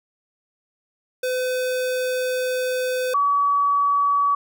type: tone pair in turn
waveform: square / sine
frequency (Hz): 507 / 1138.2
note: B4 / C#6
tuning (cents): +45 / +45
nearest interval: octave + major second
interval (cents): 1400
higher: second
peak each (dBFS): -22 / -16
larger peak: second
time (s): 1.23-3.14 / 3.14-4.35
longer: first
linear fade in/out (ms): 5
effects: none